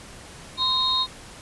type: tone cluster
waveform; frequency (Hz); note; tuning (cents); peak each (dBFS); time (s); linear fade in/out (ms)
sine; 1030 / 3744 / 4202; C6 / A#7 / C8; -28 / +7 / +7; -26 / -22 / -26; 0.57-1.07; 50
effects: pink hiss -43 dBFS RMS until 1.41 s + resampled to 24000 Hz